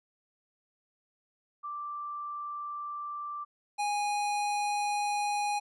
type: tone pair in turn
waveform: sine / square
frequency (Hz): 1174.7 / 824.7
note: D6 / G#5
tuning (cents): 0 / -12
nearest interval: tritone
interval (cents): 612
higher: first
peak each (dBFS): -35 / -29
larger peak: second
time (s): 1.63-3.45 / 3.78-5.6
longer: neither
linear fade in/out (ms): 20
effects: resampled to 24000 Hz